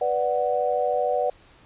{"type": "chord", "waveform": "sine", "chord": "B minor", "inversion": "none", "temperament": "equal", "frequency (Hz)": [493.9, 587.3, 740], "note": ["B4", "D5", "F#5"], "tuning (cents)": [0, 0, 0], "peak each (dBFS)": -25, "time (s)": [0.01, 1.3], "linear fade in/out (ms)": 5, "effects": ["pink hiss -54 dBFS RMS until 1.65 s", "resampled to 8000 Hz"]}